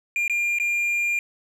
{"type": "tone with dropouts", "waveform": "triangle", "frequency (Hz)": 2400, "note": "D7", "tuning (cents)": 37, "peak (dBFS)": -19, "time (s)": [0.16, 1.19], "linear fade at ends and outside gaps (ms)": 1, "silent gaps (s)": [[0.279, 0.297], [0.586, 0.599]], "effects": []}